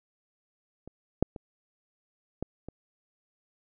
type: clicks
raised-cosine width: 2 ms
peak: -30 / -8 / -26 / -18 / -26 dBFS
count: 5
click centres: 0.876 / 1.226 / 1.362 / 2.426 / 2.686 s
effects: none